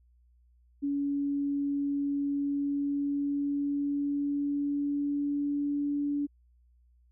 sine tone with pitch glide, 283.1 to 287.9 Hz, C#4 to D4, +37 to -34 cents, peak -27 dBFS, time 0.82-6.27 s, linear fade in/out 20 ms, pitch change +29 cents, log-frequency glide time 2.3-5.93 s, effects added 60 Hz sine -60 dBFS peak until 7.11 s

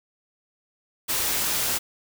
white noise, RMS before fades -25 dBFS, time 1.08-1.79 s, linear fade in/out 20 ms, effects none

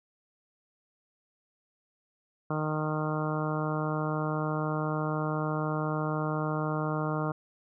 harmonic tone, 154 Hz, D#3, 17 cents flat, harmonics 1 / 2 / 3 / 4 / 5 / 6 / 7 / 8 / 9, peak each -31 / -35 / -37 / -37 / -40 / -42 / -39 / -39 / -41 dBFS, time 2.5-7.32 s, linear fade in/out 5 ms, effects none

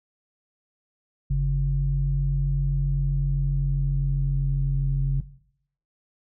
sine tone pair together, 46.25 / 138.59 Hz, F#1 / C#3, 0 / 0 cents, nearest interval octave + perfect fifth, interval 1900 cents, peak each -22 / -22 dBFS, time 1.3-5.21 s, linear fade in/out 10 ms, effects noise-tail reverb RT60 0.7 s tail -17 dB re dry + tanh soft clip ceiling -13 dBFS

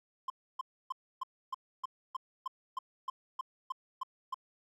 triangle tone bursts, 1046.5 Hz, C6, in tune, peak -31 dBFS, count 14, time 0.28-4.344 s, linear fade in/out 5 ms, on 21 ms, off 290 ms, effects none

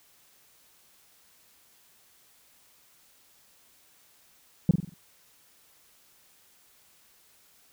sine tone with echo, 170.4 Hz, F3, 42 cents flat, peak -11 dBFS, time 4.69-4.71 s, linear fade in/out 2 ms, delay 46 ms, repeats 5, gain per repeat -7 dB, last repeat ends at 4.94 s, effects tanh soft clip ceiling -13 dBFS + white hiss -61 dBFS RMS until 7.72 s

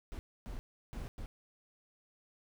brown noise bursts at uneven times, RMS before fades -42 dBFS, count 4, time 0.12-0.19 / 0.46-0.59 / 0.93-1.08 / 1.18-1.26 s, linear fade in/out 0 ms, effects none

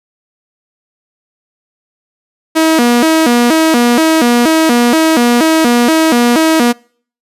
sawtooth tone with vibrato, 277.2 Hz, C#4, in tune, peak -3 dBFS, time 2.55-6.73 s, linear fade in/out 20 ms, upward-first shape square, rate 2.1 Hz, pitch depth 250 cents each way, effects noise-tail reverb RT60 0.5 s tail -26 dB re dry + resampled to 32000 Hz

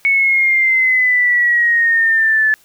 sine exponential sweep, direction down, 2217 to 1732 Hz, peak -10 dBFS, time 0.05-2.54 s, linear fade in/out 0 ms, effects white hiss -51 dBFS RMS until 2.64 s

